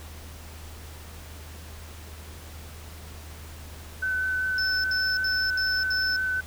sine tone with vibrato, 1516 Hz, F#6, 42 cents sharp, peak -24 dBFS, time 4.02-6.41 s, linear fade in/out 10 ms, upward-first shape sine, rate 5.1 Hz, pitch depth 8 cents each way
triangle tone bursts, 5270 Hz, E8, 1 cent flat, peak -26 dBFS, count 5, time 4.58-6.164 s, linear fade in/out 2 ms, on 260 ms, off 71 ms
effects added 78 Hz sine -41 dBFS peak until 6.46 s + pink hiss -46 dBFS RMS until 6.46 s

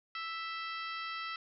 harmonic tone with a mistuned harmonic, 659.3 Hz, E5, in tune, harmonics 2 / 3 / 4 / 5 / 6 / 7 / 8, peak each -40 / -44 / -46 / -48 / -50 / -51 / -52 dBFS, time 0.15-1.36 s, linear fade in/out 2 ms, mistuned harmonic 5, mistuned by -50 cents, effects none

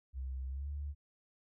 sine tone with pitch glide, 65.41 to 72.16 Hz, C2 to D2, 0 to -30 cents, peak -37 dBFS, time 0.13-0.95 s, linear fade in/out 50 ms, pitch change +170 cents, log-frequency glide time 0.48-0.69 s, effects none

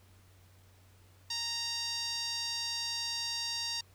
sawtooth tone with band-pass filter, 930 Hz, A#5, 4 cents flat, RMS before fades -36 dBFS, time 1.3-3.81 s, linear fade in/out 5 ms, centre 4900 Hz, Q 3.5, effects added 93 Hz sine -59 dBFS peak until 3.94 s + pink hiss -65 dBFS RMS until 3.94 s

